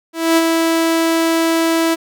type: tone with ADSR envelope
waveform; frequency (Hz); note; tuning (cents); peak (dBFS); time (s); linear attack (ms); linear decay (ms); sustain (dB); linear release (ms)
sawtooth; 328.5; E4; -6; -5; 0.13-1.96; 240; 37; -4; 28
effects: none